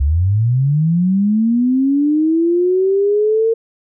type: linear sweep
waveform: sine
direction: up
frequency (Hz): 65.41 to 457.8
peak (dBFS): -11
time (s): 0-3.54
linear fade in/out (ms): 10
effects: none